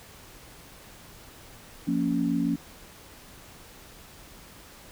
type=chord; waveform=sine; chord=Bb minor; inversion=second; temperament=just; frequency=174.81 / 233.1 / 279.7 Hz; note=F3 / Bb3 / Db4; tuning=+2 / 0 / +16 cents; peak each=-29 / -28 / -26 dBFS; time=1.87-2.56 s; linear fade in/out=10 ms; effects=pink hiss -49 dBFS RMS until 4.91 s